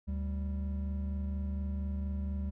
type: tone pair together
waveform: triangle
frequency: 73.42 / 196 Hz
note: D2 / G3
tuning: 0 / 0 cents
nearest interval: octave + perfect fourth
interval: 1700 cents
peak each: -31 / -37 dBFS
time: 0.07-2.51 s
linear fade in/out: 20 ms
effects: none